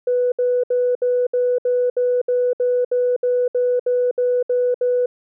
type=tone bursts; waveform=sine; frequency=493.9 Hz; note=B4; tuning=in tune; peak=-14 dBFS; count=16; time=0.07-5.06 s; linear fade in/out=5 ms; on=250 ms; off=66 ms; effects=tanh soft clip ceiling -10 dBFS

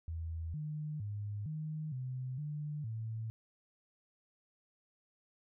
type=tone with pitch steps; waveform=sine; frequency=81.9 / 151.7 / 103.4 / 154.9 / 128.5 / 149.1 / 111.8 Hz; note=E2 / D#3 / G#2 / D#3 / C3 / D3 / A2; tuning=-11 / -44 / -7 / -7 / -31 / +27 / +28 cents; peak=-37 dBFS; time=0.08-3.3 s; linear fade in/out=0 ms; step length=460 ms; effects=none

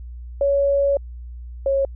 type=tone pair in turn; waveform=sine; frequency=560 / 546.9 Hz; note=C#5 / C#5; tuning=+18 / -23 cents; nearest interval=unison; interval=41 cents; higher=first; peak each=-15 / -16 dBFS; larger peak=first; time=0.41-0.97 / 1.66-1.85 s; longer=first; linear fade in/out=2 ms; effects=added 60 Hz sine -32 dBFS peak until 1.95 s

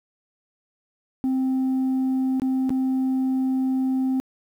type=tone with dropouts; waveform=sine; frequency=261.6 Hz; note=C4; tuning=in tune; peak=-17 dBFS; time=1.24-4.2 s; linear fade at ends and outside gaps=0 ms; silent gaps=2.398-2.419 / 2.694-2.704 s; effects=tanh soft clip ceiling -19 dBFS + 9-bit

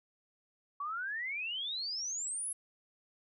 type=exponential sweep; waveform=sine; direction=up; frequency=1114 to 11000 Hz; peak=-35 dBFS; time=0.8-2.53 s; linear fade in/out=5 ms; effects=none

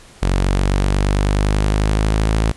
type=linear sweep; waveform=sawtooth; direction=up; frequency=46.25 to 54.5 Hz; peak=-10 dBFS; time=0.22-2.52 s; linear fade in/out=10 ms; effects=pink hiss -44 dBFS RMS until 2.56 s + resampled to 24000 Hz

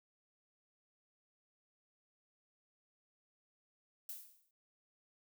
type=noise with exponential decay; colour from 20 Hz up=violet; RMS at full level=-43 dBFS; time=4.09-4.51 s; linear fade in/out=2 ms; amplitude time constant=91 ms; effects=none

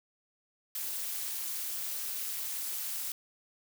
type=noise with amplitude modulation; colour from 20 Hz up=blue; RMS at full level=-33 dBFS; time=0.75-3.12 s; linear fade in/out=2 ms; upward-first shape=sine; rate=265 Hz; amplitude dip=75%; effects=none

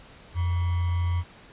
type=tone with sample-and-hold; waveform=sine; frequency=87.31 Hz; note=F2; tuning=in tune; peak=-22 dBFS; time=0.34-1.24 s; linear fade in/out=50 ms; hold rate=1050 Hz; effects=pink hiss -50 dBFS RMS until 1.52 s + resampled to 8000 Hz

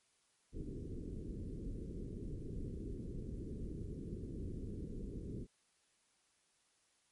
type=low-pass noise; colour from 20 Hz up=pink; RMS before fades=-44 dBFS; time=0.52-5.47 s; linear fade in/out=50 ms; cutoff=430 Hz; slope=48 dB/octave; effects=white hiss -75 dBFS RMS until 7.11 s + MP3 48 kbps

